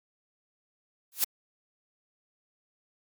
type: noise with exponential growth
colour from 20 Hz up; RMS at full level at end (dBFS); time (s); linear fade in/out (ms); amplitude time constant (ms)
blue; -20; 1.12-1.24; 1; 24
effects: MP3 96 kbps